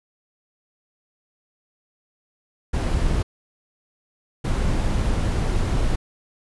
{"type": "noise bursts at uneven times", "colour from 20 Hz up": "brown", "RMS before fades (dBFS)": -21, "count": 2, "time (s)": [[2.73, 3.23], [4.44, 5.96]], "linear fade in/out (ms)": 10, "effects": ["resampled to 24000 Hz"]}